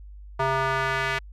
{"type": "tone with band-pass filter sweep", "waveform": "square", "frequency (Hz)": 133.5, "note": "C3", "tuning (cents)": 35, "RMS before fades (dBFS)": -25, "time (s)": [0.39, 1.19], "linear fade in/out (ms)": 10, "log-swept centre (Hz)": [980, 2000], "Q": 1.6, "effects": ["added 50 Hz sine -40 dBFS peak until 1.32 s"]}